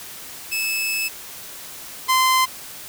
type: tone pair in turn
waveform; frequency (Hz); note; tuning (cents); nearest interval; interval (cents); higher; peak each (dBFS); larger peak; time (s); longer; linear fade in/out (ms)
sawtooth; 2610 / 1035.8; E7 / C6; -18 / -18; octave + major third; 1600; first; -18 / -11; second; 0.51-1.09 / 2.08-2.46; first; 20
effects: white hiss -37 dBFS RMS until 2.88 s